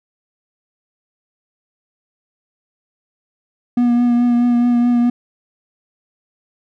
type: tone with vibrato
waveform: triangle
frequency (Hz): 241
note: B3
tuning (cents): -42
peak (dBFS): -9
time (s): 3.77-5.1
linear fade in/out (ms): 5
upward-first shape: triangle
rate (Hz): 4.7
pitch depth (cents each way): 23
effects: none